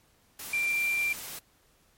sine tone in noise, 2365 Hz, D7, 12 cents sharp, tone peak -25 dBFS, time 0.53-1.13 s, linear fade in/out 5 ms, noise white, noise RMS -40 dBFS, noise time 0.39-1.39 s, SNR +12 dB, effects pink hiss -65 dBFS RMS until 1.97 s + MP3 64 kbps

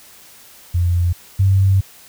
sine tone pair in turn, 87.31 / 96.49 Hz, F2 / G2, 0 / -27 cents, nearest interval major second, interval 173 cents, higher second, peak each -13 / -10 dBFS, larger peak second, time 0.74-1.13 / 1.39-1.81 s, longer second, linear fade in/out 10 ms, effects white hiss -44 dBFS RMS until 2.08 s

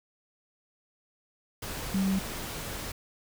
sine tone in noise, 192.3 Hz, G3, 33 cents flat, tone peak -24 dBFS, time 1.94-2.19 s, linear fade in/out 5 ms, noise pink, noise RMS -37 dBFS, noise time 1.62-2.92 s, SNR +10 dB, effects none

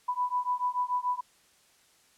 sine beating tone pair, 987.8 / 994.7 Hz, B5 / B5, 0 / +12 cents, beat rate 6.9 Hz, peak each -30 dBFS, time 0.08-1.21 s, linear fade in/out 10 ms, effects white hiss -63 dBFS RMS until 2.17 s + low-pass 10000 Hz 12 dB/octave

